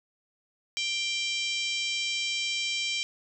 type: harmonic tone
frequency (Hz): 786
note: G5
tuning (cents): +4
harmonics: 3 / 4 / 5 / 6 / 7 / 8 / 9 / 10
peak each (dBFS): -32 / -32 / -37 / -40 / -37 / -43 / -43 / -45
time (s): 0.77-3.03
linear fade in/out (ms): 0
effects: none